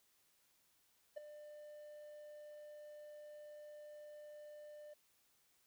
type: tone with ADSR envelope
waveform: triangle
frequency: 597 Hz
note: D5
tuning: 28 cents sharp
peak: -38 dBFS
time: 1.16-4.94 s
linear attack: 15 ms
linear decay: 7 ms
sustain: -12 dB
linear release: 9 ms
effects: white hiss -75 dBFS RMS until 5.66 s